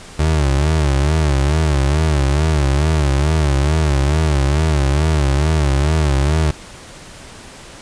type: tone with vibrato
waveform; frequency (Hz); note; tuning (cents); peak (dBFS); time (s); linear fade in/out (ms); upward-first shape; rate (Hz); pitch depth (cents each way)
30% pulse; 73.42; D2; 0; -10; 0.19-6.51; 5; sine; 2.3; 140
effects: pink hiss -37 dBFS RMS until 7.81 s + resampled to 22050 Hz